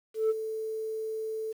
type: tone with ADSR envelope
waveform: sine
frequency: 440 Hz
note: A4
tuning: in tune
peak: -19 dBFS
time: 0.14-1.53 s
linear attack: 160 ms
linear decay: 28 ms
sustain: -12 dB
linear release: 14 ms
effects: tanh soft clip ceiling -21 dBFS + 9-bit